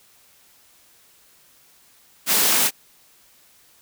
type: high-pass noise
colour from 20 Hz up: white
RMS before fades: -18 dBFS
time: 2.26-2.71 s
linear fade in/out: 50 ms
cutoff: 170 Hz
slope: 24 dB/octave
effects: white hiss -55 dBFS RMS until 3.81 s